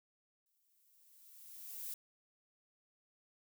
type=noise with exponential growth; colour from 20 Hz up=violet; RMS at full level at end=-42 dBFS; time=0.46-1.94 s; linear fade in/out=2 ms; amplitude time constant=320 ms; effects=none